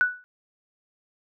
sine tone with exponential decay, 1480 Hz, F#6, in tune, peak -14 dBFS, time 0.01-0.24 s, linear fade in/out 0 ms, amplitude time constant 49 ms, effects none

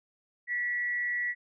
sine tone with frequency modulation, 1943 Hz, B6, 29 cents flat, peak -28 dBFS, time 0.47-1.35 s, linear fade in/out 50 ms, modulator 190 Hz, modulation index 0.31, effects none

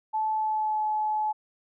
sine tone with pitch glide, 869 to 856.5 Hz, A5 to A5, -22 to -47 cents, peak -24 dBFS, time 0.13-1.33 s, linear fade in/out 20 ms, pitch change -25 cents, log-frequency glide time 0.32-0.85 s, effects none

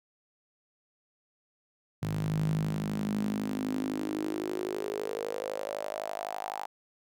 sawtooth tone with high-pass filter sweep, 51.91 Hz, G#1, in tune, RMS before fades -33 dBFS, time 2.02-6.66 s, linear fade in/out 5 ms, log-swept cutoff 130 to 820 Hz, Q 6.8, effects none

